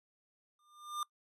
square tone with exponential growth, 1200 Hz, D6, 37 cents sharp, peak -33 dBFS, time 0.59-1.03 s, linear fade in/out 2 ms, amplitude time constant 94 ms, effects noise-tail reverb RT60 0.1 s tail -22 dB re dry + resampled to 32000 Hz

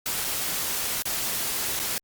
white noise with dropouts, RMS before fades -28 dBFS, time 0.06-1.98 s, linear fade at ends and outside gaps 0 ms, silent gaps 0.243-0.247 / 1.022-1.055 / 1.792-1.799 s, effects Opus 48 kbps

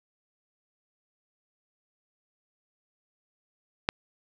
click, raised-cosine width 0.3 ms, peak -7 dBFS, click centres 3.889 s, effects 7-bit

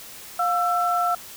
sine tone pair together, 707 / 1334.6 Hz, F5 / E6, +21 / +21 cents, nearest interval major seventh, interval 1100 cents, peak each -22 dBFS, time 0.39-1.15 s, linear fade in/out 5 ms, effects white hiss -41 dBFS RMS until 1.36 s

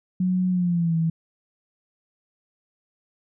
sine tone with pitch glide, 183.4 to 163.39 Hz, F#3 to E3, -15 to -15 cents, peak -19 dBFS, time 0.2-1.1 s, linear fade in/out 5 ms, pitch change -200 cents, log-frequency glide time 0.5-0.96 s, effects none

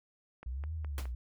click train, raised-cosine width 0.5 ms, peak -33 dBFS, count 4, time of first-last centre 0.43-1.055 s, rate 4.8 Hz
sine linear two-way sweep, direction up then down, 58.5 to 81.8 to 58.5 Hz, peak -35 dBFS, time 0.46-1.15 s, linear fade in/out 5 ms, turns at 0.74 s
pink noise with exponential decay, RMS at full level -39 dBFS, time 0.98-1.12 s, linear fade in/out 1 ms, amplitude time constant 29 ms
effects none

